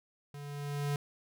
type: tone with level ramp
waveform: square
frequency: 144 Hz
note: D3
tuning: 34 cents flat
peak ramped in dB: -44 to -30 dBFS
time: 0.34-0.96 s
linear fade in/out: 2 ms
effects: none